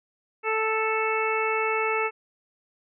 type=harmonic tone; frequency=440 Hz; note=A4; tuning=in tune; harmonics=1 / 2 / 3 / 4 / 5 / 6; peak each=-27 / -30 / -29 / -37 / -30 / -31 dBFS; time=0.43-2.11 s; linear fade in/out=50 ms; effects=none